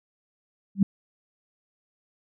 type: tone with exponential growth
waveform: sine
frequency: 196 Hz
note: G3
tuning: in tune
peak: -11 dBFS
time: 0.75-0.83 s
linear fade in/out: 5 ms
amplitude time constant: 17 ms
effects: none